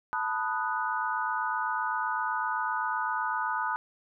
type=chord; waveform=sine; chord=B dominant seventh; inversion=third; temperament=equal; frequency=880 / 987.8 / 1244.5 / 1480 Hz; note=A5 / B5 / D#6 / F#6; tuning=0 / 0 / 0 / 0 cents; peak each=-33 dBFS; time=0.13-3.76 s; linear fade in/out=0 ms; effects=none